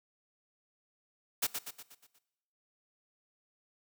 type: noise with echo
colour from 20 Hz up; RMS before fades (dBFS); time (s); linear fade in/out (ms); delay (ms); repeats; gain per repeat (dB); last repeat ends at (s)
white; -30; 1.42-1.47; 10; 120; 6; -6; 2.19
effects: noise-tail reverb RT60 1.0 s tail -20 dB re dry + high-pass 200 Hz 12 dB/octave